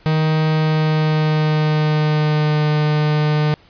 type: tone with pitch glide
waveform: 45% pulse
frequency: 156.5 to 151.17 Hz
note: D#3 to D#3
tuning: +10 to -50 cents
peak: -14 dBFS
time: 0.06-3.54 s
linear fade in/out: 0 ms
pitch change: -60 cents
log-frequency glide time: 0.49-2.66 s
effects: pink hiss -50 dBFS RMS until 3.69 s + resampled to 11025 Hz